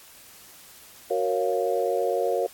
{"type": "chord", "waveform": "sine", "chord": "Gb major seventh", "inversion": "none", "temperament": "equal", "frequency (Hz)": [370, 466.2, 554.4, 698.5], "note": ["Gb4", "Bb4", "Db5", "F5"], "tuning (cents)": [0, 0, 0, 0], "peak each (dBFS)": [-29, -26, -27, -29], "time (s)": [1.1, 2.47], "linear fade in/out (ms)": 10, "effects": ["white hiss -49 dBFS RMS until 2.53 s", "AAC 64 kbps"]}